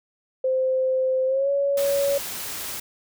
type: tone with pitch glide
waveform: sine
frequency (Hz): 520 to 560.6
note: C5 to C#5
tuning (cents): -11 to +19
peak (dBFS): -19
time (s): 0.44-2.18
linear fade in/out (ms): 5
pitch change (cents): +130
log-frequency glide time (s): 1.26-1.5
type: noise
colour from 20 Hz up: white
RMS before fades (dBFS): -32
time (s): 1.77-2.8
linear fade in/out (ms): 5
effects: none